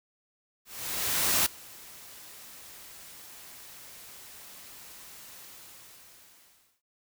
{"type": "noise with ADSR envelope", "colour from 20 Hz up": "white", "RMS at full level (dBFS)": -24, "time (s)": [0.65, 6.82], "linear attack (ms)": 810, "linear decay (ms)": 5, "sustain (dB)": -24, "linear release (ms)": 1400, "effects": ["noise-tail reverb RT60 0.1 s tail -18 dB re dry"]}